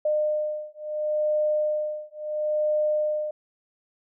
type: beating tone pair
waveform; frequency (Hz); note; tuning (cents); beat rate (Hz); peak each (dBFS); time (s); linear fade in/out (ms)
sine; 606 / 606.73; D#5 / D#5; -46 / -44; 0.73; -26; 0.05-3.31; 5
effects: none